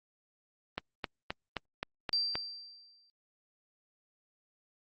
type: click train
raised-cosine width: 0.3 ms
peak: -17 dBFS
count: 7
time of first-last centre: 0.78-2.355 s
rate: 3.81 Hz
type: tone with exponential decay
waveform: sine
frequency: 4699 Hz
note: D8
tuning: in tune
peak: -26 dBFS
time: 2.13-3.1 s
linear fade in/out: 0 ms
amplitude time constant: 210 ms
effects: Opus 32 kbps